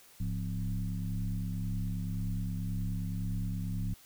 sine tone with frequency modulation, 103.3 Hz, G#2, 9 cents flat, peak -31 dBFS, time 0.2-3.94 s, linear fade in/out 5 ms, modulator 69.5 Hz, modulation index 1.3, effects white hiss -58 dBFS RMS until 4.05 s

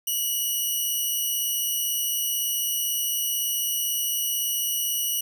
5% pulse tone pair together, 2911 / 2989 Hz, F#7 / F#7, -29 / +17 cents, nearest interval unison, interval 46 cents, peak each -16 / -24 dBFS, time 0.07-5.21 s, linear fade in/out 5 ms, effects none

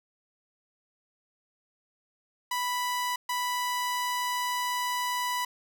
sawtooth tone bursts at uneven times, 987.8 Hz, B5, in tune, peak -24 dBFS, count 2, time 2.51-3.16 / 3.29-5.45 s, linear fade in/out 5 ms, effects none

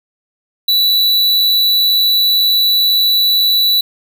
square tone, 3951 Hz, B7, in tune, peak -10 dBFS, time 0.68-3.81 s, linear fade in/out 5 ms, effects none

